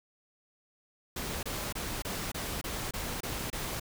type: noise bursts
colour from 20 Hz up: pink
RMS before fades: -36 dBFS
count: 9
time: 1.16-3.798 s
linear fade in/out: 5 ms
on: 270 ms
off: 26 ms
effects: none